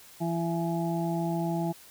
harmonic tone, 167.9 Hz, E3, 32 cents sharp, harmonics 1 / 2 / 4 / 5, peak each -29 / -32 / -35 / -36 dBFS, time 0.2-1.73 s, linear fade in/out 20 ms, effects white hiss -52 dBFS RMS until 1.9 s

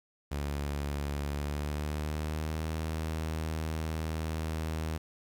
sawtooth tone with pitch glide, 71.9 to 79.32 Hz, D2 to D#2, -36 to +34 cents, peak -28 dBFS, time 0.31-4.98 s, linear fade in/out 10 ms, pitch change +170 cents, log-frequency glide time 1.29-2.68 s, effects 10-bit

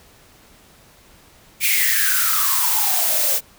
blue noise with high-pass filter sweep, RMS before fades -18 dBFS, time 1.6-3.41 s, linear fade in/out 50 ms, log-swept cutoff 2400 to 500 Hz, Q 10, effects pink hiss -50 dBFS RMS until 3.58 s

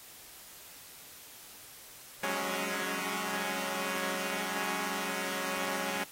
5% pulse chord, F# suspended second, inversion none, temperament equal, 185 / 207.7 / 277.2 Hz, F#3 / G#3 / C#4, 0 / 0 / 0 cents, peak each -26 dBFS, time 2.23-6.04 s, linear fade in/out 5 ms, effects white hiss -51 dBFS RMS until 6.11 s + AAC 48 kbps

